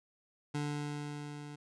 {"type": "tone with level ramp", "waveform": "25% pulse", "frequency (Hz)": 146.83, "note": "D3", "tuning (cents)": 0, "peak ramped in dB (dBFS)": [-29, -41], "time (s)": [0.54, 1.56], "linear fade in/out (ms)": 10, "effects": ["resampled to 22050 Hz"]}